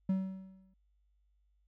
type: tone with exponential decay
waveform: triangle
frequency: 190 Hz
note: F#3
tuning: 46 cents sharp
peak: -24 dBFS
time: 0.09-0.74 s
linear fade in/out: 5 ms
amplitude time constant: 140 ms
effects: added 50 Hz sine -69 dBFS peak until 1.67 s